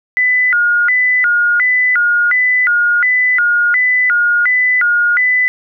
sine tone with vibrato, 1691 Hz, G#6, 31 cents sharp, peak -9 dBFS, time 0.17-5.48 s, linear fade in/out 0 ms, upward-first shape square, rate 1.4 Hz, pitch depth 290 cents each way, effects none

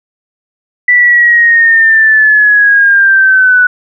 sine linear sweep, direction down, 1975.5 to 1476 Hz, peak -3 dBFS, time 0.88-3.67 s, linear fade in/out 5 ms, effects none

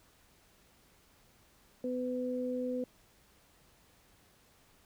sine tone pair together, 251 / 502 Hz, B3 / B4, +28 / +28 cents, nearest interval octave, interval 1200 cents, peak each -35 / -35 dBFS, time 1.84-2.84 s, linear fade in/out 2 ms, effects pink hiss -65 dBFS RMS until 4.85 s

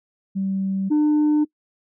sine tone pair in turn, 193 / 300.5 Hz, G3 / D4, -27 / +40 cents, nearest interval minor sixth, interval 767 cents, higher second, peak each -20 / -12 dBFS, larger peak second, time 0.35-0.9 / 0.9-1.45 s, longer neither, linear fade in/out 20 ms, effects noise-tail reverb RT60 0.1 s tail -24 dB re dry + tanh soft clip ceiling -14 dBFS

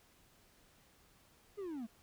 triangle linear sweep, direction down, 421.7 to 210 Hz, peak -38 dBFS, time 1.57-1.87 s, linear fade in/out 20 ms, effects pink hiss -67 dBFS RMS until 2.02 s

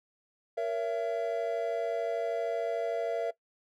triangle chord, A# diminished, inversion none, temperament just, 466.2 / 559.4 / 671.3 Hz, A#4 / C#5 / E5, 0 / +16 / +31 cents, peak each -31 / -35 / -30 dBFS, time 0.57-3.31 s, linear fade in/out 10 ms, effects noise-tail reverb RT60 0.1 s tail -18 dB re dry

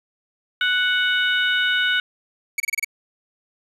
harmonic tone, 740 Hz, F#5, in tune, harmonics 2 / 3 / 4 / 5, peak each -19 / -28 / -24 / -27 dBFS, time 0.61-2 s, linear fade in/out 2 ms
45% pulse tone bursts, 2259 Hz, C#7, 32 cents sharp, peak -19 dBFS, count 6, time 2.58-2.846 s, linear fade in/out 5 ms, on 21 ms, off 28 ms
effects resampled to 32000 Hz + 8-bit

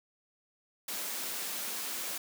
white high-pass noise, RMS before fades -37 dBFS, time 0.88-2.18 s, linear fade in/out 5 ms, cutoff 180 Hz, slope 96 dB/octave, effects none

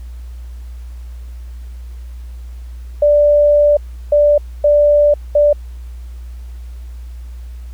sine tone bursts at uneven times, 587.3 Hz, D5, in tune, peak -7 dBFS, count 4, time 3.02-3.77 / 4.12-4.38 / 4.64-5.14 / 5.35-5.53 s, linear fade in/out 5 ms, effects added 60 Hz sine -27 dBFS peak until 7.73 s + pink hiss -51 dBFS RMS until 7.73 s

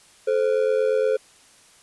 triangle ring-modulated tone, 478.9 Hz, A#4, 47 cents sharp, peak -13 dBFS, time 0.27-1.17 s, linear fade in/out 10 ms, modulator 44.3 Hz, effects white hiss -53 dBFS RMS until 1.82 s + resampled to 24000 Hz

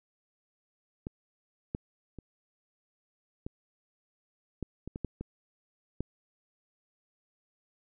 clicks, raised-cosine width 3 ms, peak -23 / -19 / -30 / -24 / -21 / -26 / -24 / -19 / -24 / -19 dBFS, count 10, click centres 1.069 / 1.749 / 2.187 / 3.465 / 4.627 / 4.876 / 4.959 / 5.047 / 5.21 / 6.006 s, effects none

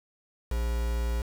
triangle tone with quantisation, 58.27 Hz, A#1, in tune, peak -24 dBFS, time 0.51-1.22 s, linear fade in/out 5 ms, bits 6, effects none

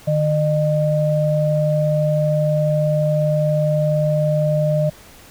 sine tone pair together, 152 / 608 Hz, D#3 / D#5, -40 / -40 cents, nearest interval 2 octaves, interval 2400 cents, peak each -17 / -18 dBFS, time 0.07-4.9 s, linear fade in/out 10 ms, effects pink hiss -44 dBFS RMS until 5.3 s

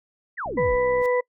sine exponential sweep, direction down, 2067 to 30.87 Hz, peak -27 dBFS, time 0.37-0.77 s, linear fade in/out 20 ms
click train, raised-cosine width 3 ms, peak -29 dBFS, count 37, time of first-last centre 0.46-1.016 s, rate 64.8 Hz
harmonic tone, 495.2 Hz, B4, 5 cents sharp, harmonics 1 / 2 / 4, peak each -19 / -28 / -30 dBFS, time 0.57-1.21 s, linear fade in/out 10 ms
pink noise with exponential growth, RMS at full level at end -39 dBFS, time 0.98-1.06 s, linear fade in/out 1 ms, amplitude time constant 17 ms
effects noise-tail reverb RT60 0.1 s tail -25 dB re dry

